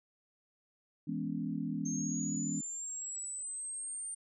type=chord; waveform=sine; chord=C# minor seventh; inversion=first; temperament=equal with one note detuned; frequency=164.81 / 207.7 / 246.9 / 282 Hz; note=E3 / G#3 / B3 / C#4; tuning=0 / 0 / 0 / +30 cents; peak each=-39 dBFS; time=1.07-2.61 s; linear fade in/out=10 ms
type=linear sweep; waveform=sine; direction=up; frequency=6350 to 8870 Hz; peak=-38 dBFS; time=1.85-4.15 s; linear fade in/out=10 ms
effects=none